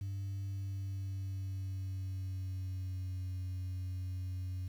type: tone with pitch glide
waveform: sine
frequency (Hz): 98 to 91.97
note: G2 to F#2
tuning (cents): 0 to -10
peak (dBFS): -34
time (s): 0.01-4.68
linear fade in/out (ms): 5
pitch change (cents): -110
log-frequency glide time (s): 0.42-3.37
effects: tanh soft clip ceiling -35 dBFS + 10-bit